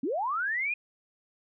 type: linear sweep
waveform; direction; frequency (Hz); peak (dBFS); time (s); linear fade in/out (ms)
sine; up; 232.6 to 2500; -27; 0.03-0.74; 5
effects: none